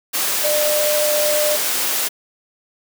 sine tone in noise, 599 Hz, D5, 34 cents sharp, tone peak -17 dBFS, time 0.43-1.57 s, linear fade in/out 20 ms, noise white, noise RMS -20 dBFS, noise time 0.13-2.09 s, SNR 0 dB, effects high-pass 300 Hz 12 dB/octave

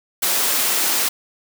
white high-pass noise, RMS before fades -19 dBFS, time 0.22-1.09 s, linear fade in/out 10 ms, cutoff 260 Hz, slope 12 dB/octave, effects none

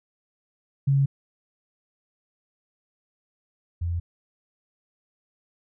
sine tone pair in turn, 138.1 / 85.55 Hz, C#3 / F2, -6 / -35 cents, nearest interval minor sixth, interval 829 cents, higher first, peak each -17 / -24 dBFS, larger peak first, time 0.87-1.06 / 3.81-4 s, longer neither, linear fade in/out 10 ms, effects none

